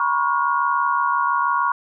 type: tone cluster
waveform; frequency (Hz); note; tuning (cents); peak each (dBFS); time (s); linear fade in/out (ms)
sine; 959 / 1025 / 1106 / 1427; A#5 / C6 / C#6 / F6; +49 / -36 / -4 / +37; -22 / -28 / -20 / -24; 0-1.72; 2
effects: none